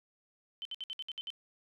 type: tone bursts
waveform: sine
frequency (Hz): 3074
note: G7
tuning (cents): -35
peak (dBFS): -37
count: 8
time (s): 0.62-1.303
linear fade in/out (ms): 0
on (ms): 32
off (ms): 61
effects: none